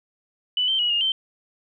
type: tone with pitch steps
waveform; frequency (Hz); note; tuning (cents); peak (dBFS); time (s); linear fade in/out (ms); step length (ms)
sine; 2983 / 3120 / 2914 / 2837 / 3110; F#7 / G7 / F#7 / F7 / G7; +13 / -9 / -27 / +27 / -14; -19; 0.57-1.12; 2; 110
effects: none